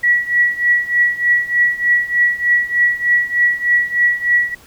sine tone with tremolo, 1934 Hz, B6, 37 cents flat, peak -8 dBFS, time 0.03-4.55 s, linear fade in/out 10 ms, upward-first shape triangle, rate 3.3 Hz, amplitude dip 90%, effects pink hiss -45 dBFS RMS until 4.66 s

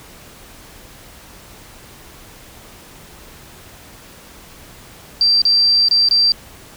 sine tone with dropouts, 4699 Hz, D8, in tune, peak -10 dBFS, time 5.21-6.32 s, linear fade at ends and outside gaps 1 ms, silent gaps 5.418-5.452 / 5.885-5.911 / 6.087-6.11 s, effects pink hiss -41 dBFS RMS until 6.76 s

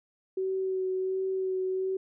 sine tone with vibrato, 377.2 Hz, F#4, 33 cents sharp, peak -27 dBFS, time 0.37-1.97 s, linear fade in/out 5 ms, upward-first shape sine, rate 1.4 Hz, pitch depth 15 cents each way, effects none

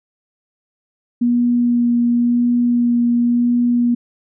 sine tone with vibrato, 240 Hz, B3, 49 cents flat, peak -12 dBFS, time 1.21-3.95 s, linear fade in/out 10 ms, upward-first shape sine, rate 0.94 Hz, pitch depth 11 cents each way, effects none

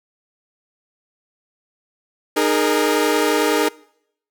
sawtooth chord, D# suspended fourth, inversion none, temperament equal with one note detuned, 305.6 / 415.3 / 466.2 Hz, D#4 / G#4 / A#4, -31 / 0 / 0 cents, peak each -16 dBFS, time 2.36-3.69 s, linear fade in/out 10 ms, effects noise-tail reverb RT60 0.7 s tail -23 dB re dry

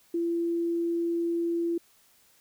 sine tone, 338.8 Hz, E4, 48 cents sharp, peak -25 dBFS, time 0.14-1.78 s, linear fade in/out 5 ms, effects white hiss -62 dBFS RMS until 2.4 s

